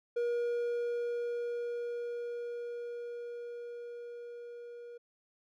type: tone with level ramp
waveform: triangle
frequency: 476.9 Hz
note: A#4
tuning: 39 cents sharp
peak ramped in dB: -27 to -43 dBFS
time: 0.16-4.98 s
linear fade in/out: 10 ms
effects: none